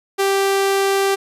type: tone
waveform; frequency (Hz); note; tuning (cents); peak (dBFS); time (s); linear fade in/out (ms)
sawtooth; 392; G4; 0; -11; 0.18-1.16; 20
effects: resampled to 32000 Hz